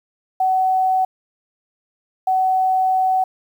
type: tone pair in turn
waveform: sine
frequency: 752 / 752 Hz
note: F#5 / F#5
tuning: +28 / +28 cents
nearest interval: unison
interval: 0 cents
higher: neither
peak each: -14 dBFS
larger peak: neither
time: 0.4-1.05 / 2.27-3.24 s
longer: second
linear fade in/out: 5 ms
effects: 8-bit